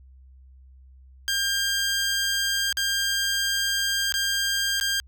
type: tone with dropouts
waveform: 15% pulse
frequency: 1599 Hz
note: G6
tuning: 34 cents sharp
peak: -16 dBFS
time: 1.28-5 s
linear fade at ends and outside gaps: 0 ms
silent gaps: 2.726-2.771 / 4.123-4.14 / 4.8-4.811 s
effects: added 65 Hz sine -47 dBFS peak until 5.07 s